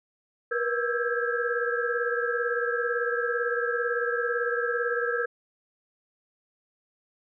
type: tone cluster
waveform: sine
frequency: 475.2 / 493.1 / 1318 / 1598 / 1663 Hz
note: A#4 / B4 / E6 / G6 / G#6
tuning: +33 / -3 / -1 / +33 / +2 cents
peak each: -28 / -34 / -33 / -31 / -33 dBFS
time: 0.51-5.26 s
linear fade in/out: 10 ms
effects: none